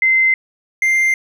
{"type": "tone pair in turn", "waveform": ["sine", "triangle"], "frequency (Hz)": [2071, 2095], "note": ["C7", "C7"], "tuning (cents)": [-18, 2], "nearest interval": "unison", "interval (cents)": 20, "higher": "second", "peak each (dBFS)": -10, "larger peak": "neither", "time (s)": [[0.02, 0.34], [0.82, 1.14]], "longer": "neither", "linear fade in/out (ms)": 2, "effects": []}